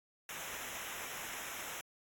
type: noise with comb filter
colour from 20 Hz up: pink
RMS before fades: -44 dBFS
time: 0.29-1.81 s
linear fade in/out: 2 ms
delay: 0.22 ms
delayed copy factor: -0.9
effects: AAC 64 kbps